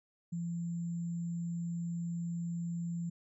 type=tone with sample-and-hold; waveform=sine; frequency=170 Hz; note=F3; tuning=46 cents flat; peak=-34 dBFS; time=0.32-3.1 s; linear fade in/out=10 ms; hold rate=7350 Hz; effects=resampled to 24000 Hz